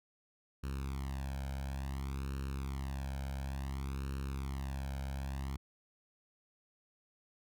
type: tone with flanger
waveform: sawtooth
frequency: 67.7 Hz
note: C#2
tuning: 40 cents flat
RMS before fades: -39 dBFS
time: 0.63-5.57 s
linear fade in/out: 10 ms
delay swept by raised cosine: 0.72 to 1.3 ms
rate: 0.57 Hz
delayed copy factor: +1
effects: none